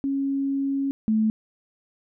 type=tone pair in turn; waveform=sine; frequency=274.9 / 218.2 Hz; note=C#4 / A3; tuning=-14 / -14 cents; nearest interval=major third; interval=400 cents; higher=first; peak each=-22 / -18 dBFS; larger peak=second; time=0.04-0.91 / 1.08-1.3 s; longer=first; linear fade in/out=0 ms; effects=none